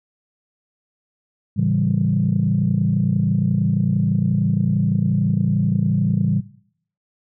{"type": "chord", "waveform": "sine", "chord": "A dominant seventh", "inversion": "none", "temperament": "equal", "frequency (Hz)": [110, 138.59, 164.81, 196], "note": ["A2", "C#3", "E3", "G3"], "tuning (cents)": [0, 0, 0, 0], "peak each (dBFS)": -21, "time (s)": [1.56, 6.41], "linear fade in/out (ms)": 20, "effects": ["noise-tail reverb RT60 0.6 s tail -17 dB re dry", "tanh soft clip ceiling -7 dBFS"]}